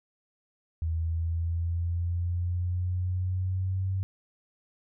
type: exponential sweep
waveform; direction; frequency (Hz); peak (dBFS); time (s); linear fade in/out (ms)
sine; up; 81 to 95.6; -26; 0.82-4.03; 0
effects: none